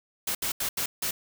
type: noise bursts at uneven times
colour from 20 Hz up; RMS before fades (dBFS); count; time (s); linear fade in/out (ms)
white; -29; 5; 0.27-0.35 / 0.42-0.52 / 0.6-0.69 / 0.77-0.86 / 1.02-1.11; 5
effects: none